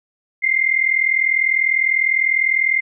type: tone pair together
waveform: sine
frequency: 2079 / 2119 Hz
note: C7 / C7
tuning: -12 / +21 cents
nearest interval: unison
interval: 33 cents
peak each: -17 dBFS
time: 0.42-2.81 s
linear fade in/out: 20 ms
effects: none